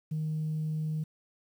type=tone; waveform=sine; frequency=155.56 Hz; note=D#3; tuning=in tune; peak=-28 dBFS; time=0.11-1.04 s; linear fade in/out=10 ms; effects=tanh soft clip ceiling -26 dBFS + 10-bit